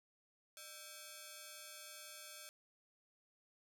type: ring-modulated tone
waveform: 5% pulse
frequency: 970 Hz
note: B5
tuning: 31 cents flat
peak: -36 dBFS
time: 0.57-2.49 s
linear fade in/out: 0 ms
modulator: 364 Hz
effects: none